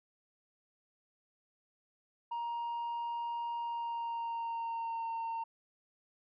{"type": "tone with pitch glide", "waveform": "sine", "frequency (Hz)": [940, 913.8], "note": ["A#5", "A#5"], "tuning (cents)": [14, -35], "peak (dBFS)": -32, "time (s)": [2.31, 5.44], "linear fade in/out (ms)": 10, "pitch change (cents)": -49, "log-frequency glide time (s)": [3.57, 5.09], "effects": ["tanh soft clip ceiling -34 dBFS"]}